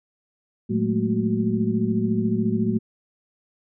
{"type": "tone cluster", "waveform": "sine", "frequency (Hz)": [112.1, 182.4, 211.8, 225.8, 370.8], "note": ["A2", "F#3", "G#3", "A3", "F#4"], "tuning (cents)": [33, -24, 34, 45, 4], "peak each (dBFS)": [-28, -28, -24, -24, -29], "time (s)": [0.69, 2.79], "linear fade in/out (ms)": 20, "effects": []}